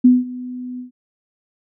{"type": "tone with ADSR envelope", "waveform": "sine", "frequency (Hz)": 249.9, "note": "B3", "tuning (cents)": 21, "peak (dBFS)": -5, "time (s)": [0.04, 0.91], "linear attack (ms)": 11, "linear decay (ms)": 190, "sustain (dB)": -21, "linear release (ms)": 120, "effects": []}